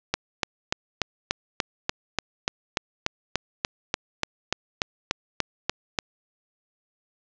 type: click train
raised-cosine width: 0.2 ms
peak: -5 dBFS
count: 21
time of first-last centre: 0.14-5.988 s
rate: 3.42 Hz
effects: resampled to 16000 Hz + 7-bit